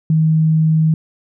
sine tone, 158.3 Hz, D#3, 30 cents sharp, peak -10 dBFS, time 0.1-0.94 s, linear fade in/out 2 ms, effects none

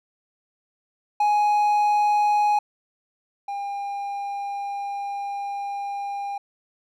triangle tone pair in turn, 833 / 803.3 Hz, G#5 / G5, +5 / +42 cents, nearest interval minor second, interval 63 cents, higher first, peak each -15 / -25 dBFS, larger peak first, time 1.2-2.59 / 3.48-6.38 s, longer second, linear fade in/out 5 ms, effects none

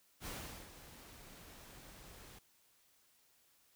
pink noise with ADSR envelope, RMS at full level -44 dBFS, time 0.2-2.39 s, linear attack 61 ms, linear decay 410 ms, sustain -12 dB, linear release 6 ms, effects white hiss -71 dBFS RMS until 3.75 s

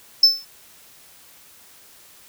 triangle tone with exponential decay, 5274 Hz, E8, in tune, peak -4 dBFS, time 0.23-0.45 s, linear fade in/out 5 ms, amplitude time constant 47 ms, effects tanh soft clip ceiling -2 dBFS + white hiss -49 dBFS RMS until 2.28 s

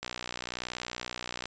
click train, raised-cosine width 0.2 ms, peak -17 dBFS, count 88, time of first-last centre 0.03-1.456 s, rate 61 Hz, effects resampled to 16000 Hz

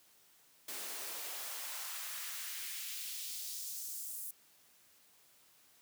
white noise with high-pass filter sweep, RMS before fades -43 dBFS, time 0.68-4.31 s, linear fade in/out 5 ms, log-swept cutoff 290 to 10000 Hz, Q 1.2, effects white hiss -66 dBFS RMS until 5.81 s + high-pass 80 Hz 12 dB/octave

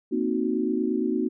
sine chord, C half-diminished seventh, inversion third, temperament equal, 233.1 / 261.6 / 311.1 / 370 Hz, Bb3 / C4 / Eb4 / Gb4, 0 / 0 / 0 / 0 cents, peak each -28 dBFS, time 0.11-1.29 s, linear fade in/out 20 ms, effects none

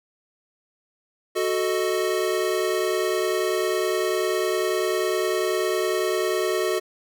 square chord, D# diminished, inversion first, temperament equal, 370 / 440 / 622.3 Hz, F#4 / A4 / D#5, 0 / 0 / 0 cents, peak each -25 / -27 / -29 dBFS, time 1.35-6.8 s, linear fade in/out 20 ms, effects none

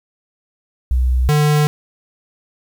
sine / square tone pair in turn, 63 / 149.41 Hz, B1 / D3, +35 / +30 cents, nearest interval octave + minor third, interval 1495 cents, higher second, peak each -12 dBFS, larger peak neither, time 0.91-1.29 / 1.29-1.67 s, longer neither, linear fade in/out 0 ms, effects 8-bit

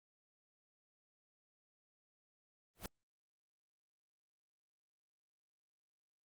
pink noise with exponential growth, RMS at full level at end -39 dBFS, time 2.75-2.86 s, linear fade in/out 2 ms, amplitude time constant 22 ms, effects Opus 24 kbps

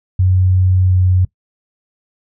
sine tone with pitch glide, 92.5 to 91.81 Hz, F#2 to F#2, 0 to -13 cents, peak -9 dBFS, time 0.19-1.25 s, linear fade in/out 5 ms, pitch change -13 cents, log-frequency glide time 0.87-0.94 s, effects noise-tail reverb RT60 0.1 s tail -20 dB re dry

